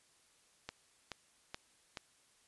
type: click train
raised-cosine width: 0.2 ms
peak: -24 dBFS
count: 4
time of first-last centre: 0.69-1.972 s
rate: 2.34 Hz
effects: white hiss -69 dBFS RMS until 2.47 s + resampled to 24000 Hz